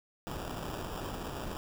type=noise with sample-and-hold; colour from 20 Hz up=pink; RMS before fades=-39 dBFS; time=0.27-1.57 s; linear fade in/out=0 ms; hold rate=2100 Hz; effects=none